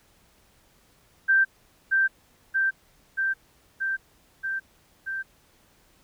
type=tone with echo; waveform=sine; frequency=1568 Hz; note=G6; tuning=in tune; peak=-16 dBFS; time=1.28-1.45 s; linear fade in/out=20 ms; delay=630 ms; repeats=6; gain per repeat=-2 dB; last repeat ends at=5.23 s; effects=pink hiss -61 dBFS RMS until 6.03 s